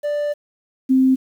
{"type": "tone pair in turn", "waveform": ["triangle", "sine"], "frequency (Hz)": [587.3, 261.6], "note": ["D5", "C4"], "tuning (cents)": [0, 0], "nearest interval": "octave + major second", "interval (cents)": 1400, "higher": "first", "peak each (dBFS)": [-17, -11], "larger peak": "second", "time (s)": [[0.03, 0.34], [0.89, 1.16]], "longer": "first", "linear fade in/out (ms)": 20, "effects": ["8-bit"]}